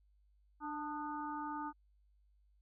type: harmonic tone with a mistuned harmonic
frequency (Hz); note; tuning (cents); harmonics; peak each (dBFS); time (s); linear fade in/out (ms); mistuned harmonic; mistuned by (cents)
296.4; D4; +16; 1 / 3 / 4 / 5; -44 / -42 / -45 / -52; 0.6-1.73; 50; 4; +64
effects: added 50 Hz sine -67 dBFS peak until 2.61 s